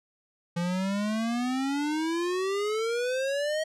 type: exponential sweep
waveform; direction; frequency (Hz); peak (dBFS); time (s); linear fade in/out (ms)
square; up; 169.9 to 636; -27; 0.56-3.64; 10
effects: low-pass 8000 Hz 12 dB/octave